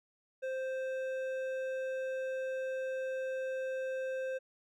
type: tone with hard clipping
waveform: sine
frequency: 523.3 Hz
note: C5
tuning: in tune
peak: -36 dBFS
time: 0.42-4.39 s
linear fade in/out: 20 ms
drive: 9 dB
effects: none